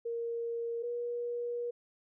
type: tone pair in turn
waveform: sine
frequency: 466.2 / 478.8 Hz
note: A#4 / A#4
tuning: 0 / +46 cents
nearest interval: unison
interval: 46 cents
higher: second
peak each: -33 / -33 dBFS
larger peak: neither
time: 0.05-0.83 / 0.83-1.71 s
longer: second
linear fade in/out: 10 ms
effects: none